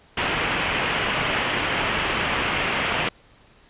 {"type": "low-pass noise", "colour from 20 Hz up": "white", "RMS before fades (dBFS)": -24, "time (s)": [0.17, 3.09], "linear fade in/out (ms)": 5, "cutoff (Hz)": 3100, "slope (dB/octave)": 48, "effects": ["pink hiss -54 dBFS RMS until 3.69 s", "resampled to 8000 Hz"]}